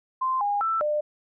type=tone with pitch steps; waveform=sine; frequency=1041 / 816 / 1328 / 599 Hz; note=C6 / G#5 / E6 / D5; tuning=-9 / -31 / +12 / +34 cents; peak=-22 dBFS; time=0.21-1.01 s; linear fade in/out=10 ms; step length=200 ms; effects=none